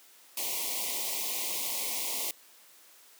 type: band-stop noise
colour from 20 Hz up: white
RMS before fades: -33 dBFS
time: 0.37-2.31 s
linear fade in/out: 2 ms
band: 1100 to 2000 Hz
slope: 96 dB/octave
effects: white hiss -57 dBFS RMS until 3.19 s + high-pass 300 Hz 12 dB/octave